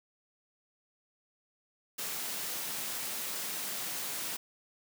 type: high-pass noise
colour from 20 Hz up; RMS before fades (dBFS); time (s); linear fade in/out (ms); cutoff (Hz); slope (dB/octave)
white; -37; 1.98-4.37; 10; 130; 24
effects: none